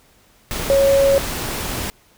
sine tone in noise, 551 Hz, C#5, 11 cents flat, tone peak -11 dBFS, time 0.7-1.18 s, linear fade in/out 0 ms, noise pink, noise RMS -25 dBFS, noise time 0.51-1.9 s, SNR +11 dB, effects pink hiss -54 dBFS RMS until 2.17 s

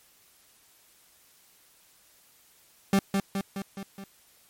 40% pulse tone with echo, 196 Hz, G3, in tune, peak -18 dBFS, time 2.93-2.99 s, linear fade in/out 2 ms, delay 210 ms, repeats 5, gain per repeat -4 dB, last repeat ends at 4.04 s, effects white hiss -60 dBFS RMS until 4.49 s + MP3 64 kbps

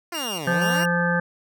10% pulse exponential two-way sweep, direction down then up, 360.6 to 123.47 to 360.6 Hz, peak -21 dBFS, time 0.12-0.84 s, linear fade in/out 5 ms, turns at 0.49 s
sawtooth tone with tremolo, 2817 Hz, F7, 14 cents sharp, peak -25 dBFS, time 0.14-0.86 s, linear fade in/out 10 ms, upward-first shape square, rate 2.1 Hz, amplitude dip 65%
harmonic tone, 173.3 Hz, F3, 13 cents flat, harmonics 1 / 3 / 5 / 7 / 9 / 10, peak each -23 / -26 / -30 / -31 / -24 / -29 dBFS, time 0.47-1.2 s, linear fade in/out 5 ms
effects none

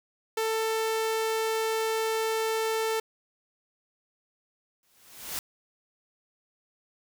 sawtooth tone, 444.1 Hz, A4, 16 cents sharp, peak -22 dBFS, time 0.37-3 s, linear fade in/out 5 ms
white noise with exponential growth, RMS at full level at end -31 dBFS, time 4.83-5.39 s, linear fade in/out 1 ms, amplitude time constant 120 ms
effects none

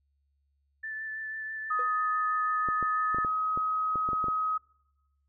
sine tone with vibrato, 1757 Hz, A6, 3 cents flat, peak -34 dBFS, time 0.83-3.25 s, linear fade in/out 10 ms, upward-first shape sine, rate 6.1 Hz, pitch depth 12 cents each way
sine tone with pitch glide, 1256 to 1266.2 Hz, D#6 to D#6, +16 to +30 cents, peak -26 dBFS, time 1.7-4.58 s, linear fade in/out 10 ms, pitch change +14 cents, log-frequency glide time 2.72-3.38 s
triangle tone with exponential decay, 493.9 Hz, B4, in tune, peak -33 dBFS, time 1.79-1.93 s, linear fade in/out 2 ms, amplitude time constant 29 ms
clicks, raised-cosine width 2 ms, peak -25 dBFS, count 11, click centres 2.687 / 2.827 / 3.146 / 3.185 / 3.248 / 3.575 / 3.957 / 4.089 / 4.132 / 4.242 / 4.284 s
effects noise-tail reverb RT60 1.0 s tail -24 dB re dry + added 70 Hz sine -70 dBFS peak until 5.28 s

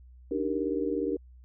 sine chord, Eb major seventh, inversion third, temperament just, 291.7 / 311.1 / 388.9 / 466.7 Hz, D4 / Eb4 / G4 / Bb4, -12 / 0 / -14 / +2 cents, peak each -32 / -34 / -32 / -32 dBFS, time 0.31-1.17 s, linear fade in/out 5 ms, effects added 62 Hz sine -49 dBFS peak until 1.44 s

